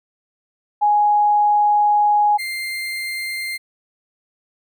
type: tone pair in turn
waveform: sine / 35% pulse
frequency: 832 / 2097 Hz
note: G#5 / C7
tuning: +3 / +3 cents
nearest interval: octave + major third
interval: 1600 cents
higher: second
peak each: -12 / -22 dBFS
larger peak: first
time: 0.81-2.38 / 2.38-3.58 s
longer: first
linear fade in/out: 20 ms
effects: none